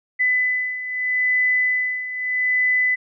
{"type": "beating tone pair", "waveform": "sine", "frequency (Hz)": [2003, 2003.79], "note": ["B6", "B6"], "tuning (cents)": [24, 25], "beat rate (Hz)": 0.79, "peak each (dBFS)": [-24, -19], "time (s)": [0.19, 2.96], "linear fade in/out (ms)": 20, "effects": []}